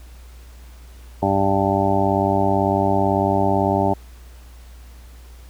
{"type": "harmonic tone", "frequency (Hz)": 98, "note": "G2", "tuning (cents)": 0, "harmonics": [1, 2, 3, 4, 6, 7, 8, 9], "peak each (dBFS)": [-24, -24, -24, -24, -24, -24, -24, -24], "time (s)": [1.22, 3.94], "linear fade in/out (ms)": 10, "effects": ["added 60 Hz sine -39 dBFS peak until 5.49 s", "pink hiss -51 dBFS RMS until 5.49 s"]}